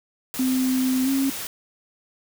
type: noise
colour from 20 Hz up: white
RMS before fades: -32 dBFS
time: 0.34-1.47 s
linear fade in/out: 0 ms
type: tone with pitch glide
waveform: sine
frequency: 258.1 to 270.6 Hz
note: C4 to C#4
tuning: -23 to -42 cents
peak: -19 dBFS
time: 0.39-1.3 s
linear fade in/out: 5 ms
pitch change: +81 cents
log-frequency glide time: 1.04-1.09 s
effects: none